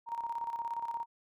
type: tone with tremolo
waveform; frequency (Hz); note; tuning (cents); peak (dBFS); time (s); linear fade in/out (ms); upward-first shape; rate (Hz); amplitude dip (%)
sine; 932.3; A#5; 0; -32; 0.06-1.06; 50; square; 17; 60
effects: none